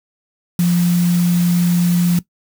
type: tone in noise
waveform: sine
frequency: 174.7 Hz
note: F3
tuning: 1 cent sharp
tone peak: -11 dBFS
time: 0.59-2.19 s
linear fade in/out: 2 ms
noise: white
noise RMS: -29 dBFS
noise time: 0.59-2.19 s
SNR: +15 dB
effects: noise-tail reverb RT60 0.1 s tail -17 dB re dry